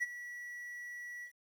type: tone with ADSR envelope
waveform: triangle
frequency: 1942 Hz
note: B6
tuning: 30 cents flat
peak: -27 dBFS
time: 0-1.32 s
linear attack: 26 ms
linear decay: 27 ms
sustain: -14 dB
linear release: 85 ms
effects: 11-bit